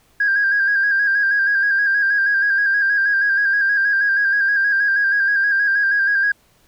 sine tone with vibrato, 1618 Hz, G#6, 46 cents flat, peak -13 dBFS, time 0.2-6.32 s, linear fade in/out 5 ms, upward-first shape square, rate 6.3 Hz, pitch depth 36 cents each way, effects tanh soft clip ceiling -9 dBFS + pink hiss -57 dBFS RMS until 6.67 s

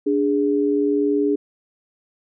sine tone pair together, 291.3 / 412 Hz, D4 / G#4, -14 / -14 cents, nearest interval tritone, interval 600 cents, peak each -19 dBFS, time 0.06-1.36 s, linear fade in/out 10 ms, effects none

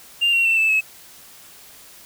triangle tone with pitch steps, 2794 / 2740 / 2686 / 2634 / 2583 Hz, F7 / F7 / E7 / E7 / E7, 0 / -34 / +32 / -2 / -36 cents, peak -12 dBFS, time 0.21-0.81 s, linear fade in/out 20 ms, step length 120 ms, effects tanh soft clip ceiling -11 dBFS + white hiss -45 dBFS RMS until 2.05 s

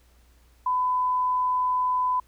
sine tone, 1004 Hz, B5, 28 cents sharp, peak -21 dBFS, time 0.66-2.2 s, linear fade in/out 5 ms, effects added 60 Hz sine -56 dBFS peak until 2.27 s + pink hiss -63 dBFS RMS until 2.27 s

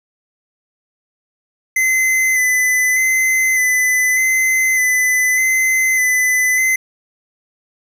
square tone with vibrato, 2030 Hz, B6, 47 cents sharp, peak -13 dBFS, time 1.76-6.76 s, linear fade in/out 5 ms, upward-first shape square, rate 0.83 Hz, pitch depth 18 cents each way, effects none

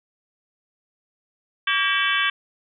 harmonic tone with a mistuned harmonic, 381.9 Hz, G4, 45 cents flat, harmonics 3 / 4 / 5 / 6 / 7 / 8 / 9, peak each -26 / -23 / -29 / -27 / -28 / -27 / -28 dBFS, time 1.67-2.3 s, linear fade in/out 5 ms, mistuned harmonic 4, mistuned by +91 cents, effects none

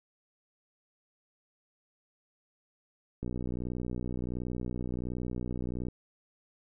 click train, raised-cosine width 3 ms, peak -23 dBFS, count 164, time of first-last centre 3.23-5.885 s, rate 61.4 Hz, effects none

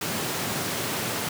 pink high-pass noise, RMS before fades -29 dBFS, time 0.01-1.29 s, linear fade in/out 5 ms, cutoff 110 Hz, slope 24 dB/octave, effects none

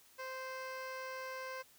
15% pulse tone with notch filter, 521 Hz, C5, 7 cents flat, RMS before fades -44 dBFS, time 0.18-1.63 s, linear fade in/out 20 ms, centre 10000 Hz, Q 0.59, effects white hiss -64 dBFS RMS until 1.78 s

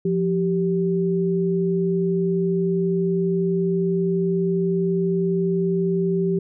sine tone pair together, 174.4 / 389 Hz, F3 / G4, -2 / -13 cents, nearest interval octave + major second, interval 1389 cents, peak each -21 dBFS, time 0.05-6.39 s, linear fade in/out 5 ms, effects none

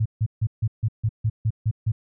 sine tone bursts, 110 Hz, A2, in tune, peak -18 dBFS, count 10, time 0-1.92 s, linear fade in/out 10 ms, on 57 ms, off 150 ms, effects none

